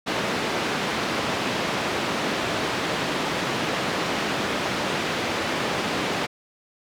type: band-pass noise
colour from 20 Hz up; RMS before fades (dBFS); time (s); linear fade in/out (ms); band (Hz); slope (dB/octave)
pink; -26; 0.06-6.27; 20; 200 to 3900; 12
effects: none